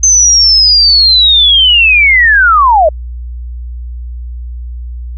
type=linear sweep; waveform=sine; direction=down; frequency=6260 to 587.3 Hz; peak=-3 dBFS; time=0.03-2.89 s; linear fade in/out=5 ms; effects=added 60 Hz sine -19 dBFS peak until 5.17 s